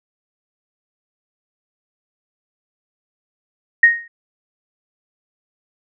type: tone with exponential decay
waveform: sine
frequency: 1864.7 Hz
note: A#6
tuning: in tune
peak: -3 dBFS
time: 3.83-4.08 s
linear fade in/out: 5 ms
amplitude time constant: 54 ms
effects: none